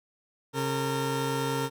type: tone pair together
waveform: 20% pulse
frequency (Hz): 135.8 / 457.8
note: C#3 / A#4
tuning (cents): -35 / -31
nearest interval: octave + major sixth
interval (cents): 2104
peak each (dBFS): -25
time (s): 0.53-1.7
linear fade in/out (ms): 50
effects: none